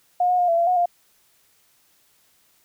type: tone with pitch steps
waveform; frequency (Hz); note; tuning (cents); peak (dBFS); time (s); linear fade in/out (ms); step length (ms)
sine; 717 / 724 / 711 / 673 / 683 / 727 / 700; F5 / F#5 / F5 / E5 / F5 / F#5 / F5; +45 / -38 / +31 / +36 / -39 / -31 / +4; -16; 0.2-0.858; 5; 94
effects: white hiss -61 dBFS RMS until 2.64 s